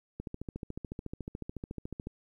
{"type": "click train", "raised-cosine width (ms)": 3, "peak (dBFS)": -25, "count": 27, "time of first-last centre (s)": [0.2, 2.071], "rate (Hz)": 13.9, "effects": ["11-bit"]}